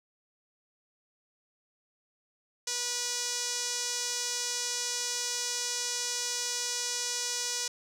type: tone with band-pass filter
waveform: sawtooth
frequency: 486.9 Hz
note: B4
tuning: 25 cents flat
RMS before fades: -33 dBFS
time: 2.67-7.68 s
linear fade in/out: 5 ms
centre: 6000 Hz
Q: 2.5
effects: none